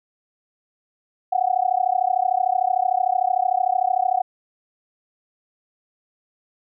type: tone with amplitude modulation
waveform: sine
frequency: 739 Hz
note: F#5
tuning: 2 cents flat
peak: -13 dBFS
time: 1.32-4.22 s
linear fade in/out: 10 ms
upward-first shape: sine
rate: 33.3 Hz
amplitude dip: 100%
effects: none